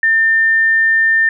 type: tone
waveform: sine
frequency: 1800 Hz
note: A6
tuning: 39 cents sharp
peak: -9 dBFS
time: 0.03-1.29 s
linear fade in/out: 2 ms
effects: none